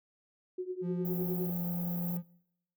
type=tone with tremolo; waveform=sine; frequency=366.6 Hz; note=F#4; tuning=16 cents flat; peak=-31 dBFS; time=0.58-1.5 s; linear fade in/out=5 ms; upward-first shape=triangle; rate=9.8 Hz; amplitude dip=90%
type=tone; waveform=triangle; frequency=174.61 Hz; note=F3; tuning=in tune; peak=-30 dBFS; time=0.81-2.23 s; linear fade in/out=50 ms
type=band-stop noise; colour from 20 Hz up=white; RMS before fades=-41 dBFS; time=1.05-2.17 s; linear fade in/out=0 ms; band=880 to 13000 Hz; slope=96 dB/octave
effects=noise-tail reverb RT60 0.8 s tail -23 dB re dry